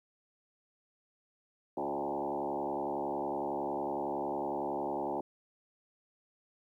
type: tone with frequency modulation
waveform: sine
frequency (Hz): 582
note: D5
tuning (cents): -16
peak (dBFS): -32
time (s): 1.77-5.21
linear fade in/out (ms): 5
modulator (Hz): 70.9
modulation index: 4.5
effects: 12-bit